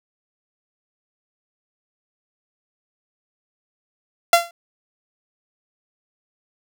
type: tone with exponential decay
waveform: sawtooth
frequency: 685 Hz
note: F5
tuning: 34 cents flat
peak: -3 dBFS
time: 4.33-4.51 s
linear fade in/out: 2 ms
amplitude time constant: 39 ms
effects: none